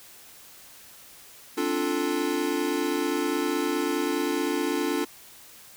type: chord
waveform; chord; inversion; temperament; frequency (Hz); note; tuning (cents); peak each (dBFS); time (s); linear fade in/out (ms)
square; D minor seventh; third; equal with one note detuned; 264.1 / 293.7 / 349.2 / 440; C4 / D4 / F4 / A4; +16 / 0 / 0 / 0; -34 / -29 / -30 / -32; 1.57-5.05; 10
effects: white hiss -49 dBFS RMS until 5.76 s